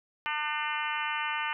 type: harmonic tone with a mistuned harmonic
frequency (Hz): 300.6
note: D4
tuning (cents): +40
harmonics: 3 / 4 / 5 / 6 / 7 / 8 / 9 / 10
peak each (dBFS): -35 / -36 / -37 / -38 / -38 / -39 / -40 / -40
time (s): 0.26-1.53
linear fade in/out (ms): 0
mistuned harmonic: 10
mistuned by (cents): -15
effects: none